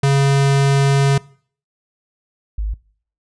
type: tone pair in turn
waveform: square / sine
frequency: 138.59 / 51.91 Hz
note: C#3 / G#1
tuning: 0 / 0 cents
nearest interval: octave + perfect fourth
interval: 1700 cents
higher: first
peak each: -12 / -18 dBFS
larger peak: first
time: 0.03-1.18 / 2.58-2.74 s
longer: first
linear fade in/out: 5 ms
effects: noise-tail reverb RT60 0.5 s tail -22 dB re dry + resampled to 22050 Hz